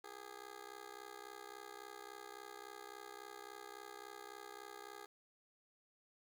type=tone with amplitude modulation; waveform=15% pulse; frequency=410.2 Hz; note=G#4; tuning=21 cents flat; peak=-40 dBFS; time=0.04-5.06 s; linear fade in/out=5 ms; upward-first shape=sine; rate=63.6 Hz; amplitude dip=95%; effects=12-bit